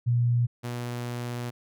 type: tone pair in turn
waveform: sine / sawtooth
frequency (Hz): 120 / 121.04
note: B2 / B2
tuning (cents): -49 / -34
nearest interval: unison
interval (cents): 15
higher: second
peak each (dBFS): -20 / -27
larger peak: first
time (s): 0.06-0.47 / 0.63-1.51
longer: second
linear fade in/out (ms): 20
effects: none